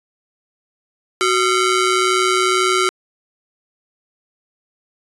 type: ring-modulated tone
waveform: sawtooth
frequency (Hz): 866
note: A5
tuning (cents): -28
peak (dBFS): -7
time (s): 1.21-2.89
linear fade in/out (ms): 0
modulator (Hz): 494
effects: resampled to 24000 Hz